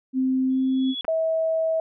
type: tone with pitch glide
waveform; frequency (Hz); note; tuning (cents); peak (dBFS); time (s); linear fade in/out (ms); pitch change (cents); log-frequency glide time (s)
sine; 260.6 to 262.3; C4 to C4; -7 to +4; -19; 0.13-0.95; 50; +11; 0.47-0.59
type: tone with exponential growth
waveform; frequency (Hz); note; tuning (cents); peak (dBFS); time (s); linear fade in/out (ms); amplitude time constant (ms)
sine; 3380; G#7; +30; -25; 0.5-1.01; 1; 110
type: clicks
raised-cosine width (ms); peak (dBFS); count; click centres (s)
0.5; -22; 2; 1.046 / 1.05
type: tone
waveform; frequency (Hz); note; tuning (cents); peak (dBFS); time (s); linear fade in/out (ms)
sine; 646; E5; -35; -20; 1.08-1.8; 2
effects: none